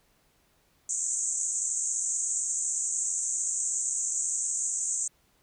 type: band-pass noise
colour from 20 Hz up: white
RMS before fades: -30 dBFS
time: 0.89-5.08 s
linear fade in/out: 5 ms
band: 6400 to 8200 Hz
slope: 96 dB/octave
effects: pink hiss -67 dBFS RMS until 5.42 s